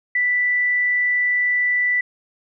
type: tone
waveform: sine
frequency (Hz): 1975.5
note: B6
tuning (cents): 0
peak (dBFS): -16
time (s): 0.15-2.01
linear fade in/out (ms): 5
effects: none